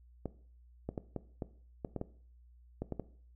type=clicks; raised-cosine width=2 ms; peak=-23 dBFS; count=11; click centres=0.257 / 0.89 / 0.978 / 1.163 / 1.422 / 1.848 / 1.963 / 2.014 / 2.82 / 2.923 / 2.997 s; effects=noise-tail reverb RT60 0.5 s tail -17 dB re dry + added 60 Hz sine -57 dBFS peak until 3.35 s